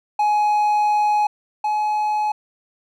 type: tone pair in turn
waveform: triangle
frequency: 839 / 846.8 Hz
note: G#5 / G#5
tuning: +17 / +33 cents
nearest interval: unison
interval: 16 cents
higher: second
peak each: -13 / -16 dBFS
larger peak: first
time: 0.19-1.27 / 1.64-2.32 s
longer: first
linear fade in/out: 5 ms
effects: none